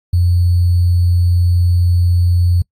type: tone with sample-and-hold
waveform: sine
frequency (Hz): 87.9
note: F2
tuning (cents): +12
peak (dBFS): -9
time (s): 0.13-2.62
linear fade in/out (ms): 5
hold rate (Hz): 4410
effects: noise-tail reverb RT60 0.1 s tail -26 dB re dry + AAC 64 kbps